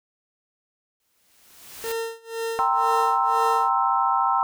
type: noise with exponential growth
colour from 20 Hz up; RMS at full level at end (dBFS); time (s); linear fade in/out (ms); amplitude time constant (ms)
white; -34; 1-1.92; 2; 200
type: tone with tremolo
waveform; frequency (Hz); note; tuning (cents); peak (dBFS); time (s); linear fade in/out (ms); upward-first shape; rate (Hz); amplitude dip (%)
40% pulse; 455.7; A#4; -39; -24; 1.84-3.69; 0; sine; 2; 95
type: chord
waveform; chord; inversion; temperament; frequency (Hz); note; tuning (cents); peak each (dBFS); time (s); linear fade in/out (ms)
sine; C dominant seventh; second; equal; 784 / 932.3 / 1046.5 / 1318.5; G5 / Bb5 / C6 / E6; 0 / 0 / 0 / 0; -24; 2.59-4.43; 0
effects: none